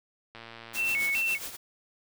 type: click train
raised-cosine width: 0.3 ms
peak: -28 dBFS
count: 87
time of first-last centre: 0.35-1.098 s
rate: 115 Hz
type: noise with tremolo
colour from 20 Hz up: white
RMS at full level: -36 dBFS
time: 0.73-1.57 s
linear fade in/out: 20 ms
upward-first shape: sine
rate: 7.3 Hz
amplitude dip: 65%
type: tone with vibrato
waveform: sine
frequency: 2438 Hz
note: D#7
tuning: 36 cents flat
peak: -25 dBFS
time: 0.75-1.39 s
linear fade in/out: 50 ms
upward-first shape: square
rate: 2.5 Hz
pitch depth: 170 cents each way
effects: none